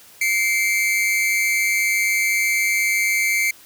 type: tone pair together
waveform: 45% pulse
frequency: 2100 / 2301 Hz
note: C7 / D7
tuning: +6 / -36 cents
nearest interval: major second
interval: 158 cents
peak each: -20 dBFS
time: 0.21-3.51 s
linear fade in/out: 5 ms
effects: white hiss -47 dBFS RMS until 3.65 s